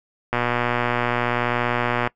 click train, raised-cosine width 0.5 ms, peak -6 dBFS, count 212, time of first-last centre 0.33-2.074 s, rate 121 Hz, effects noise-tail reverb RT60 0.1 s tail -21 dB re dry

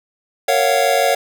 square chord, Gb major seventh, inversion first, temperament just, 462.5 / 555 / 693.7 / 740 Hz, Bb4 / Db5 / F5 / Gb5, -14 / +2 / -12 / 0 cents, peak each -22 / -18 / -19 / -20 dBFS, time 0.48-1.15 s, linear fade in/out 5 ms, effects none

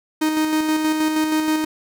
45% pulse tone with tremolo, 311.1 Hz, D#4, in tune, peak -16 dBFS, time 0.21-1.65 s, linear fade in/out 10 ms, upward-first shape square, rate 6.3 Hz, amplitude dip 35%, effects none

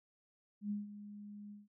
sine tone with ADSR envelope, 206.2 Hz, G#3, 12 cents flat, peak -34 dBFS, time 0.61-1.68 s, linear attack 95 ms, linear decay 160 ms, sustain -13 dB, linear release 170 ms, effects none

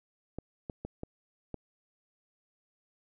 clicks, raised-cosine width 2 ms, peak -24 dBFS, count 5, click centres 0.386 / 0.698 / 0.85 / 1.034 / 1.543 s, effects none

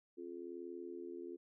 sine tone with amplitude modulation, 349.2 Hz, F4, in tune, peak -40 dBFS, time 0.17-1.37 s, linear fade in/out 20 ms, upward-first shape sine, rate 81 Hz, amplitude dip 100%, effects none

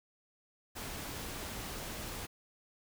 pink noise, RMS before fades -42 dBFS, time 0.75-2.27 s, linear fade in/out 20 ms, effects none

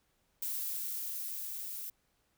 violet noise with level ramp, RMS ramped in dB -36 to -42 dBFS, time 0.42-1.9 s, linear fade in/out 5 ms, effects pink hiss -75 dBFS RMS until 2.37 s

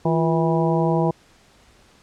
harmonic tone with a mistuned harmonic, 162.6 Hz, E3, 23 cents flat, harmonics 1 / 2 / 3 / 4 / 5 / 6, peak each -20 / -23 / -25 / -26 / -27 / -28 dBFS, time 0.05-1.11 s, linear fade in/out 5 ms, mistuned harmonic 2, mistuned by +97 cents, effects pink hiss -54 dBFS RMS until 2.02 s + low-pass 8000 Hz 12 dB/octave

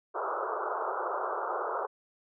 white band-pass noise, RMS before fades -33 dBFS, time 0.14-1.87 s, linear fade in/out 20 ms, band 360 to 1400 Hz, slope 96 dB/octave, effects none

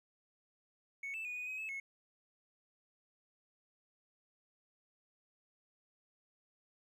triangle tone with pitch steps, 2216 / 2641 / 2464 / 2479 / 2529 / 2597 / 2184 Hz, C#7 / E7 / D#7 / D#7 / D#7 / E7 / C#7, -1 / +3 / -17 / -7 / +28 / -26 / -26 cents, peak -37 dBFS, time 1.03-1.8 s, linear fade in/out 5 ms, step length 110 ms, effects tanh soft clip ceiling -35 dBFS

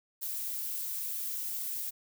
violet noise, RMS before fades -36 dBFS, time 0.21-1.91 s, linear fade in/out 20 ms, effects none

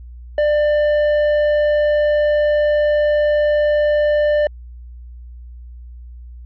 sine tone with tanh clipping, 595 Hz, D5, 22 cents sharp, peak -14 dBFS, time 0.38-4.47 s, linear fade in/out 2 ms, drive 8 dB, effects added 60 Hz sine -33 dBFS peak until 6.45 s + Opus 48 kbps

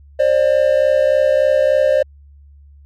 triangle tone pair together, 535 / 598.4 Hz, C5 / D5, +38 / +32 cents, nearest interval major second, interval 194 cents, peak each -12 dBFS, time 0.19-2.03 s, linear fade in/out 10 ms, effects added 71 Hz sine -41 dBFS peak until 2.85 s

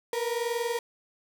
35% pulse tone pair together, 464.3 / 485 Hz, A#4 / B4, -7 / -31 cents, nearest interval minor second, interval 76 cents, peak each -28 / -30 dBFS, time 0.13-0.79 s, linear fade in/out 2 ms, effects none

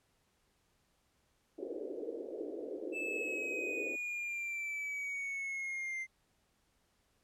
white band-pass noise, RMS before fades -42 dBFS, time 1.58-3.96 s, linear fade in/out 5 ms, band 300 to 520 Hz, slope 48 dB/octave
triangle linear sweep, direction down, 2637 to 2081 Hz, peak -35 dBFS, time 2.92-6.07 s, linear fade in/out 50 ms
effects pink hiss -75 dBFS RMS until 7.23 s + low-pass 12000 Hz 12 dB/octave

